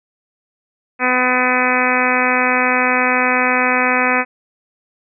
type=harmonic tone; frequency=251.9 Hz; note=B3; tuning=34 cents sharp; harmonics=1 / 2 / 3 / 4 / 5 / 6 / 7 / 8 / 9 / 10; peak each=-22 / -22 / -22 / -22 / -22 / -22 / -22 / -22 / -22 / -22 dBFS; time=0.99-4.25 s; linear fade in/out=50 ms; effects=none